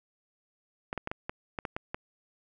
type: clicks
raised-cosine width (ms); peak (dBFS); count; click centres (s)
0.5; -18; 9; 0.929 / 0.977 / 1.074 / 1.115 / 1.295 / 1.588 / 1.652 / 1.765 / 1.945
effects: none